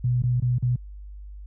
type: tone with dropouts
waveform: sine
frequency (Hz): 123.47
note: B2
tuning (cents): 0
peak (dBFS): -19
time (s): 0.04-0.76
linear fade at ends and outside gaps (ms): 5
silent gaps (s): 0.222-0.236 / 0.401-0.422 / 0.584-0.625
effects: added 50 Hz sine -37 dBFS peak until 1.46 s